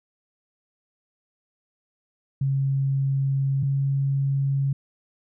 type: tone pair in turn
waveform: sine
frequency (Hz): 136.5 / 137.69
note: C#3 / C#3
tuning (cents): -26 / -11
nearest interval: unison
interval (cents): 15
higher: second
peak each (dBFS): -20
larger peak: neither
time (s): 2.41-3.63 / 3.63-4.73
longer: first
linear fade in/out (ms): 5
effects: none